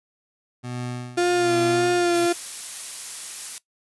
25% pulse tone with tremolo, 123.47 Hz, B2, in tune, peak -24 dBFS, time 0.63-2.27 s, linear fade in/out 20 ms, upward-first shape sine, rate 1.2 Hz, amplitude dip 90%
35% pulse tone with vibrato, 349.2 Hz, F4, in tune, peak -16 dBFS, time 1.17-2.33 s, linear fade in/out 10 ms, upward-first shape sine, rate 1.7 Hz, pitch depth 25 cents each way
blue noise, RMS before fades -31 dBFS, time 2.14-3.58 s, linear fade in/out 0 ms
effects noise-tail reverb RT60 0.1 s tail -18 dB re dry + resampled to 24000 Hz

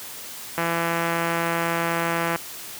click train, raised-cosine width 0.5 ms, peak -9 dBFS, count 300, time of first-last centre 0.58-2.36 s, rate 168 Hz, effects white hiss -37 dBFS RMS until 2.79 s + high-pass 80 Hz 12 dB/octave

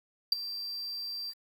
triangle tone with ADSR envelope, 4699 Hz, D8, in tune, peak -17 dBFS, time 0.32-1.34 s, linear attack 4 ms, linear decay 13 ms, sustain -17 dB, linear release 48 ms, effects 9-bit

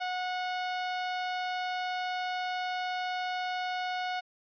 sawtooth tone, 731 Hz, F#5, 21 cents flat, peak -27 dBFS, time 0-4.21 s, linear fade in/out 20 ms, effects resampled to 11025 Hz

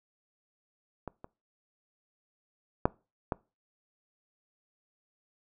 clicks, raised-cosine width 1 ms, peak -23 / -29 / -8 / -15 dBFS, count 4, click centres 1.077 / 1.244 / 2.855 / 3.322 s, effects noise-tail reverb RT60 0.3 s tail -23 dB re dry

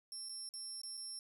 25% pulse tone with dropouts, 5400 Hz, E8, 41 cents sharp, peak -39 dBFS, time 0.12-1.19 s, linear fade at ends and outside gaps 1 ms, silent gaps 0.288-0.293 / 0.49-0.538 / 0.816-0.834 / 0.971-0.975 s, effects none

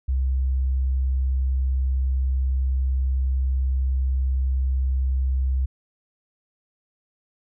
sine tone, 65.41 Hz, C2, in tune, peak -19 dBFS, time 0.08-5.66 s, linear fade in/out 10 ms, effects none

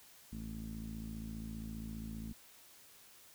sawtooth tone with low-pass filter, 55 Hz, A1, in tune, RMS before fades -44 dBFS, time 0.32-2.33 s, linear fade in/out 5 ms, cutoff 230 Hz, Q 5.7, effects white hiss -60 dBFS RMS until 3.34 s

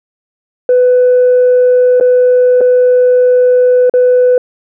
sine tone with dropouts, 498.9 Hz, B4, 17 cents sharp, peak -3 dBFS, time 0.69-4.38 s, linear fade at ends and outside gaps 2 ms, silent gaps 2-2.009 / 2.608-2.612 / 3.897-3.938 s, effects tanh soft clip ceiling -2 dBFS

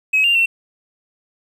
triangle tone with pitch steps, 2552 / 2790 / 2708 Hz, D#7 / F7 / E7, +43 / -2 / +46 cents, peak -9 dBFS, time 0.13-0.46 s, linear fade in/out 10 ms, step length 110 ms, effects tanh soft clip ceiling -9 dBFS

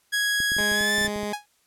sawtooth tone with pitch glide, 1661.2 to 1760 Hz, G#6 to A6, 0 to 0 cents, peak -18 dBFS, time 0.12-1.08 s, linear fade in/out 20 ms, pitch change +100 cents, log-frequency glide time 0.72-0.93 s
clicks, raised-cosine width 3 ms, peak -24 dBFS, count 12, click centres 0.403 / 0.519 / 0.566 / 0.606 / 0.717 / 0.81 / 0.983 / 1.014 / 1.048 / 1.08 / 1.161 / 1.232 s
15% pulse tone, 207.7 Hz, G#3, in tune, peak -21 dBFS, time 0.58-1.33 s, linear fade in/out 5 ms
sawtooth tone with exponential decay, 830.6 Hz, G#5, in tune, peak -20 dBFS, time 1.33-1.46 s, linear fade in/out 5 ms, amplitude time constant 27 ms
effects white hiss -65 dBFS RMS until 1.66 s + low-pass 12000 Hz 12 dB/octave

